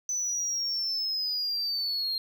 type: linear sweep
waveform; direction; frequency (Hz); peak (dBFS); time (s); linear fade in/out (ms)
sine; down; 6040 to 4186; -25; 0.09-2.18; 2
effects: tanh soft clip ceiling -26 dBFS + 11-bit